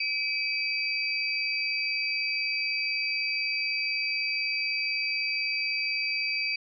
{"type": "tone cluster", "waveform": "sine", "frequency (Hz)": [2318, 2542, 4674], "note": ["D7", "D#7", "D8"], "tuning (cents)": [-23, 36, -9], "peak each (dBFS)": -31, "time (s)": [0, 6.56], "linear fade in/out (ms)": 5, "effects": []}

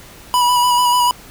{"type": "tone with vibrato", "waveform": "square", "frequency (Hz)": 980, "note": "B5", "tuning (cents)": -14, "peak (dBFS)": -12, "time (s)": [0.34, 1.11], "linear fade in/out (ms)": 0, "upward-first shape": "square", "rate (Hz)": 6.8, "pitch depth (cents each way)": 19, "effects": ["pink hiss -40 dBFS RMS until 1.3 s"]}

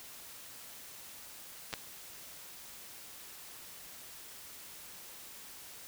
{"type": "clicks", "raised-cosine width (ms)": 0.2, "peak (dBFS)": [-22, -17], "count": 2, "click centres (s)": [1.729, 1.738], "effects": ["white hiss -50 dBFS RMS until 5.87 s"]}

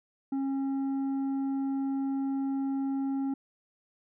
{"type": "tone with tanh clipping", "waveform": "sine", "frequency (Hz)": 271.9, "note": "C#4", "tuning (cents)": -33, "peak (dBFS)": -29, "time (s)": [0.32, 3.34], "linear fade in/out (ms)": 5, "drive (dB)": 6, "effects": []}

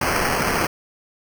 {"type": "noise with sample-and-hold", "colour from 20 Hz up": "violet", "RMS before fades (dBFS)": -21, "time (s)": [0.01, 0.67], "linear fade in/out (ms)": 5, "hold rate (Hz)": 3675, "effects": []}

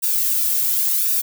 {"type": "noise with flanger", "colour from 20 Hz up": "violet", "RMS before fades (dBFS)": -19, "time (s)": [0.02, 1.22], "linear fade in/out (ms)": 20, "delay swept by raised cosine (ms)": [0.94, 2.04], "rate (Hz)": 0.92, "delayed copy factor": -0.55, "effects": []}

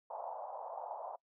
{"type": "band-pass noise", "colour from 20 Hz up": "pink", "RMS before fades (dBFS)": -44, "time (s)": [0.1, 1.16], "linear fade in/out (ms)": 5, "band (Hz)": [600, 960], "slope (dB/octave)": 48, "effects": ["noise-tail reverb RT60 0.1 s tail -24 dB re dry"]}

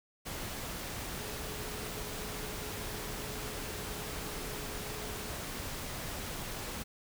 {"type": "tone in noise", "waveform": "sine", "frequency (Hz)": 423.6, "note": "G#4", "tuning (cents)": 34, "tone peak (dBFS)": -48, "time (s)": [1.18, 5.31], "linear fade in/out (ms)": 20, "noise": "pink", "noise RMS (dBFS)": -40, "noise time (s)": [0.25, 6.84], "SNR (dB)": -11, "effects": []}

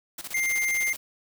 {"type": "noise with tremolo", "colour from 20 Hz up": "white", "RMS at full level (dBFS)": -36, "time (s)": [0.18, 0.97], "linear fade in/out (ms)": 5, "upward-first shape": "square", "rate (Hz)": 16, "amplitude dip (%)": 80}
{"type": "tone", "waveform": "square", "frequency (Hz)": 2100, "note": "C7", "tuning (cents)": 6, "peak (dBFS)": -24, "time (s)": [0.34, 0.93], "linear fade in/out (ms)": 5}
{"effects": []}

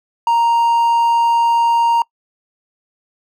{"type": "tone", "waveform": "triangle", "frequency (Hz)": 932.3, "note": "A#5", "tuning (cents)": 0, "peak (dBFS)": -9, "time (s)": [0.27, 2.02], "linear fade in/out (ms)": 2, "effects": ["noise-tail reverb RT60 0.1 s tail -24 dB re dry"]}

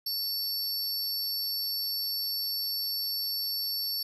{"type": "tone cluster", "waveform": "sine", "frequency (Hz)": [4515, 5410, 11360], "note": ["C#8", "E8", "F9"], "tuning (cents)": [31, 44, 28], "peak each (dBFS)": [-32, -35, -35], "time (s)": [0.06, 4.03], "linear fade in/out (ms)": 5, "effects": []}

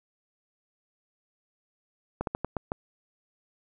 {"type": "slowing click train", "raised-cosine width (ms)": 1, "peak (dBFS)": -15, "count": 6, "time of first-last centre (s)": [2.21, 2.719], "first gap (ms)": 62, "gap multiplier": 1.25, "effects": []}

